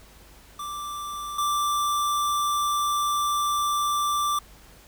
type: tone pair in turn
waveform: square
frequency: 1174.7 / 1174.7 Hz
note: D6 / D6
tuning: 0 / 0 cents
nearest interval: unison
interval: 0 cents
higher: neither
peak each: -32 / -23 dBFS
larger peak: second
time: 0.59-1.38 / 1.38-4.39 s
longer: second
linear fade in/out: 5 ms
effects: added 50 Hz sine -52 dBFS peak until 4.87 s + pink hiss -52 dBFS RMS until 4.87 s